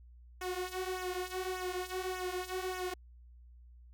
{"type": "tone with flanger", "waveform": "sawtooth", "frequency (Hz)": 367.9, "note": "F#4", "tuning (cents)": -10, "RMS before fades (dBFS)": -38, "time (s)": [0.41, 2.94], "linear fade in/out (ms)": 5, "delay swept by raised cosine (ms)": [0.22, 5.42], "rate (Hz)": 1.7, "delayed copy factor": -0.75, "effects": ["added 60 Hz sine -53 dBFS peak until 3.93 s"]}